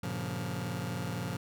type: chord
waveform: sawtooth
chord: G half-diminished seventh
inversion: none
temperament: just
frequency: 98 / 117.6 / 141.12 / 176.4 Hz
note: G2 / Bb2 / Db3 / F3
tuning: 0 / +16 / +31 / +18 cents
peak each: -37 / -34 / -36 / -34 dBFS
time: 0.03-1.37 s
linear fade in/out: 5 ms
effects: none